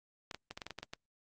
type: clicks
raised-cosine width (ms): 0.2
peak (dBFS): -24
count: 10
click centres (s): 0.312 / 0.346 / 0.51 / 0.575 / 0.618 / 0.666 / 0.707 / 0.787 / 0.83 / 0.935
effects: Opus 48 kbps